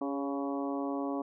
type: harmonic tone with a mistuned harmonic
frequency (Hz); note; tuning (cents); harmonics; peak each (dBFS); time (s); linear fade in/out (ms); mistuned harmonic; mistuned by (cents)
140; C#3; +18; 2 / 3 / 4 / 5 / 6 / 7 / 8; -33 / -40 / -40 / -41 / -45 / -45 / -44; 0.01-1.22; 5; 3; -42
effects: none